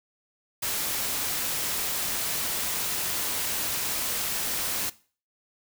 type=noise; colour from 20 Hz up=white; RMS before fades=-29 dBFS; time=0.62-4.9 s; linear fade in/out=10 ms; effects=noise-tail reverb RT60 0.4 s tail -19 dB re dry